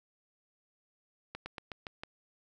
slowing click train, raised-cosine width 0.3 ms, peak -24 dBFS, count 6, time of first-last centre 1.35-2.035 s, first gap 110 ms, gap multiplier 1.11, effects none

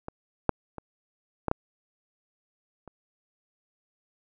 clicks, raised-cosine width 1 ms, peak -21 / -6 / -23 / -12 / -9 / -30 dBFS, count 6, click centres 0.084 / 0.493 / 0.783 / 1.483 / 1.514 / 2.877 s, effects none

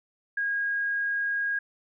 sine tone, 1635 Hz, G#6, 28 cents flat, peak -25 dBFS, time 0.37-1.59 s, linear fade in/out 5 ms, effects none

